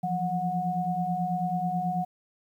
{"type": "tone cluster", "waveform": "sine", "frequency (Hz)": [169.8, 179, 731], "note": ["F3", "F3", "F#5"], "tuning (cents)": [-48, 43, -21], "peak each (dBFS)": [-32, -32, -28], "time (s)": [0.03, 2.05], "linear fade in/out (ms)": 10, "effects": ["10-bit"]}